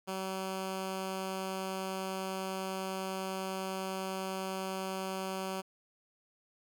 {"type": "tone", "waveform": "10% pulse", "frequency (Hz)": 190, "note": "F#3", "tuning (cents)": 46, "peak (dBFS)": -27, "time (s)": [0.07, 5.62], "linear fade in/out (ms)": 20, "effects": []}